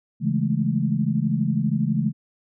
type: chord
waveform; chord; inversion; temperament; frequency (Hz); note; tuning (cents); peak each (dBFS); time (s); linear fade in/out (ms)
sine; A major seventh; first; equal; 138.59 / 164.81 / 207.7 / 220; C#3 / E3 / G#3 / A3; 0 / 0 / 0 / 0; -25; 0.2-2.13; 50
effects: none